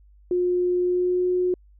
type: tone with pitch glide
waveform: sine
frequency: 357.9 to 362.1 Hz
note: F4 to F#4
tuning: +42 to -37 cents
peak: -19 dBFS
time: 0.31-1.54 s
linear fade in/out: 2 ms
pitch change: +21 cents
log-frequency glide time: 0.81-1.27 s
effects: added 50 Hz sine -50 dBFS peak until 1.79 s